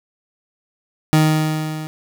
30% pulse tone with level ramp, 155.56 Hz, D#3, in tune, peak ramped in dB -7 to -24 dBFS, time 1.13-1.87 s, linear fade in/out 0 ms, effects none

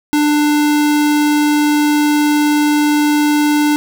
square tone, 296.8 Hz, D4, 18 cents sharp, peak -11 dBFS, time 0.13-3.76 s, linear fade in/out 0 ms, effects none

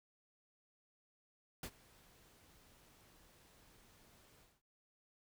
pink noise with ADSR envelope, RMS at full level -43 dBFS, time 1.63-4.62 s, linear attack 4 ms, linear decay 65 ms, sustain -23 dB, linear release 220 ms, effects none

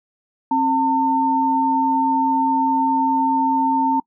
sine tone pair together, 267.5 / 902.4 Hz, C4 / A5, +38 / +44 cents, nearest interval octave + major sixth, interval 2106 cents, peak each -20 / -16 dBFS, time 0.51-4 s, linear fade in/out 5 ms, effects noise-tail reverb RT60 0.1 s tail -25 dB re dry

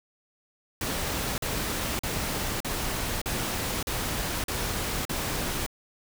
pink noise bursts, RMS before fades -30 dBFS, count 8, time 0.81-5.664 s, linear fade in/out 2 ms, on 570 ms, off 42 ms, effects none

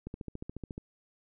click train, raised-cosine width 3 ms, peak -26 dBFS, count 11, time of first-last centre 0.07-0.779 s, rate 14.1 Hz, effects none

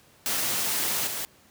white noise with level steps, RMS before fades -27 / -32 dBFS, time 0.26-1.25 s, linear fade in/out 0 ms, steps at 1.07 s, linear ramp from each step 2 ms, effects pink hiss -57 dBFS RMS until 1.5 s + high-pass 80 Hz 12 dB/octave

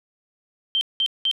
sine tone bursts, 3136 Hz, G7, in tune, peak -18 dBFS, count 3, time 0.75-1.313 s, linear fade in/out 0 ms, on 61 ms, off 190 ms, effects none

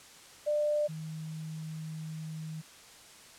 sine tone pair in turn, 596 / 157.86 Hz, D5 / D#3, +25 / +25 cents, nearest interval octave + major seventh, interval 2300 cents, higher first, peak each -26 / -37 dBFS, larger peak first, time 0.46-0.88 / 0.88-2.62 s, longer second, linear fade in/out 20 ms, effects white hiss -53 dBFS RMS until 3.38 s + low-pass 9000 Hz 12 dB/octave

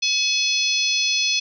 harmonic tone, 853 Hz, G#5, 46 cents sharp, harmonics 3 / 4 / 5 / 6 / 7, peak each -23 / -24 / -25 / -26 / -26 dBFS, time 0.02-1.4 s, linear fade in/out 10 ms, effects none

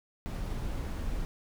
brown noise, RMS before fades -34 dBFS, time 0.26-1.25 s, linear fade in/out 0 ms, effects none

